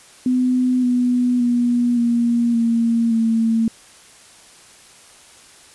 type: tone with pitch steps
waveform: sine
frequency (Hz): 252.4 / 246.9 / 241.6 / 236.3 / 231.2 / 226.2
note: B3 / B3 / B3 / A#3 / A#3 / A3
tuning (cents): +38 / 0 / -38 / +24 / -14 / +48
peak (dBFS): -14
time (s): 0.26-3.68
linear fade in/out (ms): 2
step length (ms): 570
effects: white hiss -46 dBFS RMS until 5.74 s + resampled to 24000 Hz